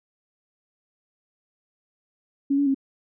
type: tone with pitch steps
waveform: sine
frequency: 278.1 / 284.2 / 271.3 Hz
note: C#4 / C#4 / C#4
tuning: +6 / +43 / -37 cents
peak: -18 dBFS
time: 2.5-2.746 s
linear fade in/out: 10 ms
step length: 82 ms
effects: none